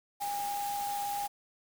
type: tone in noise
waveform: sine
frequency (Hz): 812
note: G#5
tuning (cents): -39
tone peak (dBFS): -32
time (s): 0.2-1.28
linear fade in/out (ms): 20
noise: white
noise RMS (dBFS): -42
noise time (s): 0.2-1.28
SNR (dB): +7
effects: none